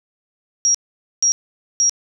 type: tone bursts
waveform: sine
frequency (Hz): 5660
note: F8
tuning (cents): +22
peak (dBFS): -12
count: 3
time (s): 0.65-1.895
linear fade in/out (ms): 0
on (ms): 95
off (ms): 480
effects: none